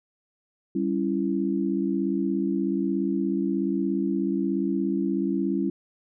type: chord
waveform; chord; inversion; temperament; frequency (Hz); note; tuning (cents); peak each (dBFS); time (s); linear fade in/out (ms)
sine; C# diminished; second; equal with one note detuned; 196 / 277.2 / 334; G3 / C#4 / E4; 0 / 0 / +23; -27; 0.75-5.7; 5
effects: none